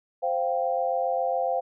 sine chord, C suspended fourth, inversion none, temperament just, 523.3 / 697.7 / 784.9 Hz, C5 / F5 / G5, 0 / -2 / +2 cents, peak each -27 / -27 / -29 dBFS, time 0.22-1.61 s, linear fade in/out 20 ms, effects none

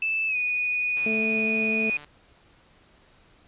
sine tone with pitch glide, 2634 to 2472 Hz, E7 to D#7, -2 to -12 cents, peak -23 dBFS, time 0.02-1.97 s, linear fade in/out 2 ms, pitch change -110 cents, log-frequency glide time 0.27-0.37 s
click train, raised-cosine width 0.3 ms, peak -29 dBFS, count 159, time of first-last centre 0.97-2.045 s, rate 147 Hz
harmonic tone, 220 Hz, A3, in tune, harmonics 1 / 2 / 3, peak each -28 / -31 / -37 dBFS, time 1.06-1.9 s, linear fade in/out 2 ms
effects pink hiss -58 dBFS RMS until 3.47 s + resampled to 8000 Hz

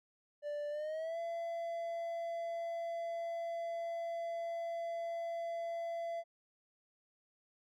triangle tone with pitch glide, 587.3 to 674.6 Hz, D5 to E5, 0 to +40 cents, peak -35 dBFS, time 0.42-6.24 s, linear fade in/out 50 ms, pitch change +240 cents, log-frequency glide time 0.7-1.19 s, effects none

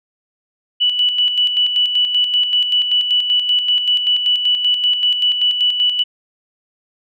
sine tone with tremolo, 2960 Hz, F#7, in tune, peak -11 dBFS, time 0.8-6.04 s, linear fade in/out 20 ms, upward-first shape square, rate 5.2 Hz, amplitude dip 50%, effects none

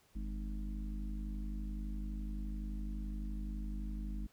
harmonic tone with a mistuned harmonic, 51.8 Hz, G#1, 4 cents flat, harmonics 1 / 3 / 4 / 5 / 6, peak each -38 / -53 / -46 / -54 / -53 dBFS, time 0.15-4.27 s, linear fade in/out 10 ms, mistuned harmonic 1, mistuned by -100 cents, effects pink hiss -69 dBFS RMS until 4.32 s

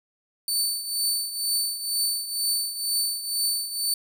20% pulse tone with tremolo, 4525 Hz, C#8, 35 cents sharp, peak -15 dBFS, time 0.48-3.94 s, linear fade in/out 2 ms, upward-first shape triangle, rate 2.1 Hz, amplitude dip 75%, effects none

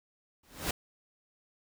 pink noise with exponential growth, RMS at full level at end -28 dBFS, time 0.43-0.71 s, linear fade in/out 5 ms, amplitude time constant 59 ms, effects none

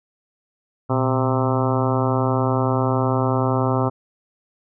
harmonic tone with a mistuned harmonic, 130.81 Hz, C3, in tune, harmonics 1 / 2 / 3 / 4 / 5 / 6 / 7 / 8 / 9 / 10, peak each -21 / -24 / -26 / -27 / -28 / -29 / -29 / -30 / -31 / -31 dBFS, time 0.89-3.9 s, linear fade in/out 20 ms, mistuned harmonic 1, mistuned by -130 cents, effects none

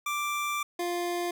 25% pulse tone pair in turn, 1176 / 349.6 Hz, D6 / F4, +2 / +2 cents, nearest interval octave + major sixth, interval 2100 cents, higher first, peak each -25 dBFS, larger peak neither, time 0.06-0.63 / 0.79-1.31 s, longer first, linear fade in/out 5 ms, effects none

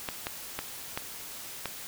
clicks, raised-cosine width 0.3 ms, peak -15 dBFS, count 5, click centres 0.088 / 0.269 / 0.59 / 0.975 / 1.657 s, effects white hiss -42 dBFS RMS until 1.87 s

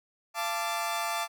sawtooth chord, D minor, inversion first, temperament equal with one note detuned, 685.3 / 880 / 1174.7 Hz, F5 / A5 / D6, -33 / 0 / 0 cents, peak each -30 dBFS, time 0.34-1.28 s, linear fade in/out 50 ms, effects none

